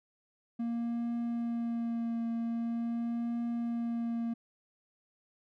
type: tone with vibrato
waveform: triangle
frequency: 233.1 Hz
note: A#3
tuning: in tune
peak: -29 dBFS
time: 0.59-4.34 s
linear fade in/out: 10 ms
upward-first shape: triangle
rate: 0.44 Hz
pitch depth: 19 cents each way
effects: none